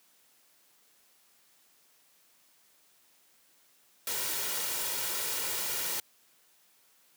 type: noise with comb filter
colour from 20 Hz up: white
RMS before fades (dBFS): -33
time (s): 4.07-6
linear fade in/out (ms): 2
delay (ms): 2.1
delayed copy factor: +0.5
effects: white hiss -65 dBFS RMS until 7.16 s + high-pass 150 Hz 12 dB/octave